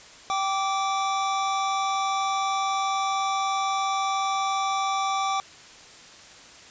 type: tone pair together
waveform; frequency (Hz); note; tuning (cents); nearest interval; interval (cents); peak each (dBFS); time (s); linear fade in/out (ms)
square; 778 / 1165.7; G5 / D6; -13 / -13; perfect fifth; 700; -27; 0.3-5.4; 0
effects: white hiss -47 dBFS RMS until 6.7 s + resampled to 16000 Hz